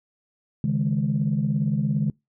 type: chord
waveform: sine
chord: C# suspended second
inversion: none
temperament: just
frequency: 138.59 / 155.92 / 207.9 Hz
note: C#3 / D#3 / G#3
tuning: 0 / +4 / +2 cents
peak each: -24 dBFS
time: 0.64-2.1 s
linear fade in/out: 2 ms
effects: noise-tail reverb RT60 0.2 s tail -25 dB re dry + tanh soft clip ceiling -13 dBFS